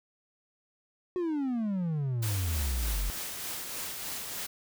triangle exponential sweep, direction down, 370 to 42.77 Hz, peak -26 dBFS, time 1.16-3.1 s, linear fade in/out 0 ms
white noise with tremolo, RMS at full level -36 dBFS, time 2.22-4.47 s, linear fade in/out 10 ms, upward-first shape triangle, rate 3.3 Hz, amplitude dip 35%
effects none

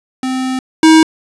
square tone pair in turn, 259.1 / 318.4 Hz, C4 / D#4, -17 / +40 cents, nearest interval major third, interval 357 cents, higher second, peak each -16 / -4 dBFS, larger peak second, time 0.23-0.59 / 0.83-1.03 s, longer first, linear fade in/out 2 ms, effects resampled to 22050 Hz + 7-bit

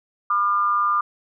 sine tone with amplitude modulation, 1200 Hz, D6, 37 cents sharp, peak -14 dBFS, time 0.3-1.01 s, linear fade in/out 5 ms, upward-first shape sine, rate 199 Hz, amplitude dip 65%, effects none

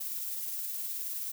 violet noise with tremolo, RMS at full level -35 dBFS, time 0-1.32 s, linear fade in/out 10 ms, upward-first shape triangle, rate 19 Hz, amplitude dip 30%, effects none

